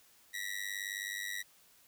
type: tone with amplitude modulation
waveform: sawtooth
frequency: 1920 Hz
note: B6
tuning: 49 cents flat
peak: -30 dBFS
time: 0.33-1.43 s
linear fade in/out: 20 ms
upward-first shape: sine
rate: 98.9 Hz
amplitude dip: 90%
effects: white hiss -64 dBFS RMS until 1.87 s